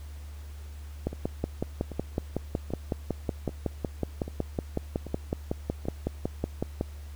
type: two click trains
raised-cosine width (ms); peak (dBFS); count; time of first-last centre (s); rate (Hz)
2; -14 / -24; 32 / 7; 1.07-6.811 / 1.13-5.854; 5.4 / 1.27
effects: added 73 Hz sine -39 dBFS peak until 7.15 s + pink hiss -55 dBFS RMS until 7.15 s